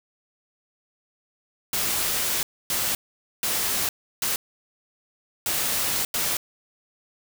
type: noise bursts at uneven times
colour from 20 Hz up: white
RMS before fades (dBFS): -25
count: 6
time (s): 1.73-2.43 / 2.7-2.95 / 3.43-3.89 / 4.22-4.36 / 5.46-6.05 / 6.14-6.37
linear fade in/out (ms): 2
effects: none